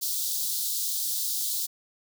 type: high-pass noise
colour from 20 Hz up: white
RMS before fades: -29 dBFS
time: 0.01-1.67 s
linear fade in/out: 20 ms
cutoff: 3600 Hz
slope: 48 dB/octave
effects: none